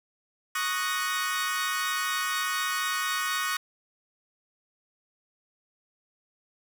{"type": "chord", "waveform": "sawtooth", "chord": "D# minor seventh", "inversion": "third", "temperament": "equal", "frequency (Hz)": [1108.7, 1244.5, 1480, 1864.7], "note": ["C#6", "D#6", "F#6", "A#6"], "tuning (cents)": [0, 0, 0, 0], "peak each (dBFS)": -29, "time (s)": [0.55, 3.57], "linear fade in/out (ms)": 5, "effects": []}